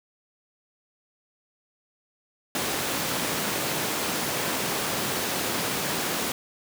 pink high-pass noise, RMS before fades -28 dBFS, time 2.55-6.32 s, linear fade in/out 2 ms, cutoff 190 Hz, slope 12 dB/octave, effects none

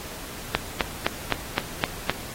click train, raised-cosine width 0.3 ms, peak -4 dBFS, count 7, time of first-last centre 0.55-2.096 s, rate 3.88 Hz, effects pink hiss -38 dBFS RMS until 2.34 s + AAC 48 kbps

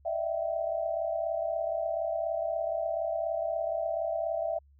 sine tone cluster, 599 / 626 / 663 / 774 Hz, D5 / D#5 / E5 / G5, +34 / +10 / +10 / -22 cents, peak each -36 / -39 / -30 / -38 dBFS, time 0.05-4.59 s, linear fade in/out 10 ms, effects added 70 Hz sine -57 dBFS peak until 4.79 s

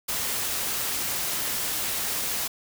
white noise with amplitude modulation, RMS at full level -27 dBFS, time 0.08-2.48 s, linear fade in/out 10 ms, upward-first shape sine, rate 297 Hz, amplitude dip 30%, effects none

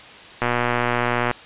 click train, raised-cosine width 0.5 ms, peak -5 dBFS, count 109, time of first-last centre 0.42-1.313 s, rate 121 Hz, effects white hiss -41 dBFS RMS until 1.45 s + resampled to 8000 Hz

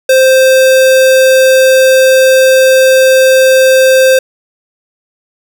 square tone, 523.3 Hz, C5, in tune, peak -4 dBFS, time 0.09-4.19 s, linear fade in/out 5 ms, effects none

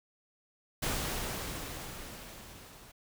pink noise with level ramp, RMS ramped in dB -32 to -54 dBFS, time 0.82-2.92 s, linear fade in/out 10 ms, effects none

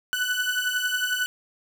30% pulse beating tone pair, 1484 / 1495 Hz, F#6 / F#6, +5 / +17 cents, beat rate 11 Hz, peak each -25 / -23 dBFS, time 0.13-1.26 s, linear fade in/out 0 ms, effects none

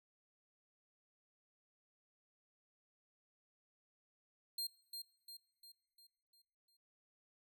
sawtooth tone with echo, 4200 Hz, C8, 6 cents sharp, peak -36 dBFS, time 4.58-4.67 s, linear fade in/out 5 ms, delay 350 ms, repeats 6, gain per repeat -6 dB, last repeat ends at 6.77 s, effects noise-tail reverb RT60 0.9 s tail -21 dB re dry

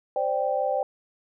sine chord, C suspended second, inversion none, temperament just, 523.3 / 588.7 / 784.9 Hz, C5 / D5 / G5, 0 / +4 / +2 cents, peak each -27 dBFS, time 0.16-0.83 s, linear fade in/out 2 ms, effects none

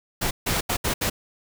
pink noise bursts at uneven times, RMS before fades -24 dBFS, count 5, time 0.21-0.31 / 0.46-0.61 / 0.69-0.77 / 0.84-0.94 / 1.01-1.1 s, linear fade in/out 10 ms, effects none

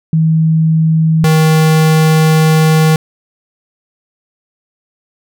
sine / square tone pair in turn, 160.1 / 157.71 Hz, D#3 / D#3, +50 / +24 cents, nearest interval unison, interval 26 cents, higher first, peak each -7 dBFS, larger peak neither, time 0.13-1.24 / 1.24-2.96 s, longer second, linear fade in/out 2 ms, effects none

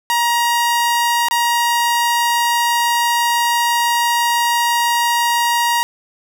sawtooth tone with dropouts, 946 Hz, A#5, 25 cents sharp, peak -10 dBFS, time 0.1-5.83 s, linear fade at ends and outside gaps 0 ms, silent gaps 1.285-1.31 s, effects none

